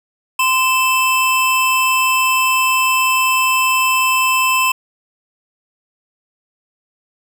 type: tone pair together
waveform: square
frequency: 1033.3 / 2637 Hz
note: C6 / E7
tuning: -22 / 0 cents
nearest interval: octave + major third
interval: 1622 cents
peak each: -16 dBFS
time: 0.39-4.72 s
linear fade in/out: 5 ms
effects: none